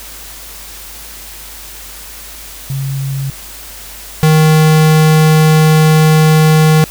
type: tone pair in turn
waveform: sine / square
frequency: 136.7 / 156.19 Hz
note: C#3 / D#3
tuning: -24 / +7 cents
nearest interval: major second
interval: 231 cents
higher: second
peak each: -15 / -6 dBFS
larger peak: second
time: 2.7-3.3 / 4.23-6.84 s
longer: second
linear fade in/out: 0 ms
effects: added 50 Hz sine -36 dBFS peak until 6.9 s + white hiss -31 dBFS RMS until 6.9 s